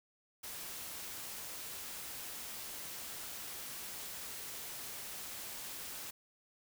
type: noise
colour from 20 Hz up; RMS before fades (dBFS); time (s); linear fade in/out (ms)
white; -45; 0.43-6.11; 10
effects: none